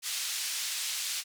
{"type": "band-pass noise", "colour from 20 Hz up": "pink", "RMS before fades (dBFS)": -34, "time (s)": [0.02, 1.24], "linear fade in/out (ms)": 50, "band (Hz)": [3300, 10000], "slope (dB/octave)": 12, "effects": []}